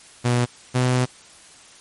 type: tone pair in turn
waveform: sawtooth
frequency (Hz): 122 / 126.16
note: B2 / B2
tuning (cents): -21 / +37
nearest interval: minor second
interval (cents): 58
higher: second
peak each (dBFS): -13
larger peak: neither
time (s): 0.24-0.46 / 0.74-1.06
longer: second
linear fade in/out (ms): 20
effects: white hiss -47 dBFS RMS until 1.8 s + MP3 48 kbps